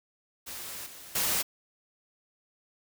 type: noise with level steps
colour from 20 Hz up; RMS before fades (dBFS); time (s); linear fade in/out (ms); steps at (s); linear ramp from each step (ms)
white; -40 / -47 / -28; 0.46-1.43; 20; 0.86 / 1.15; 5
effects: none